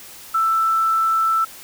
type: tone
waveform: sine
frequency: 1326 Hz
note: E6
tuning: 10 cents sharp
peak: -15 dBFS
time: 0.34-1.45 s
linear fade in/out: 10 ms
effects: white hiss -40 dBFS RMS until 1.63 s

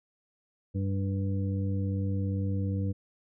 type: harmonic tone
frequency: 97.5 Hz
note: G2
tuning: 9 cents flat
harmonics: 1 / 2 / 3 / 5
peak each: -28 / -34 / -38 / -42 dBFS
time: 0.74-2.93 s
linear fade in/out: 20 ms
effects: none

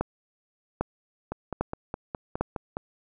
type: two click trains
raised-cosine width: 1 ms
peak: -17 / -11 dBFS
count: 8 / 4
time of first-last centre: 1.32-2.769 / 0.01-2.41 s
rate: 4.83 / 1.25 Hz
effects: none

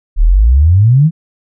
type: exponential sweep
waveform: sine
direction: up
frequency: 34.65 to 169.5 Hz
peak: -4 dBFS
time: 0.16-1.11 s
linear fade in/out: 50 ms
effects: none

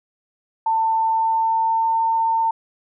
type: tone with pitch glide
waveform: sine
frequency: 894 to 903.9 Hz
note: A5 to A5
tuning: +27 to +46 cents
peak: -16 dBFS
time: 0.66-2.51 s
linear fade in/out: 5 ms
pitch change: +19 cents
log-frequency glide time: 1.04-2 s
effects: none

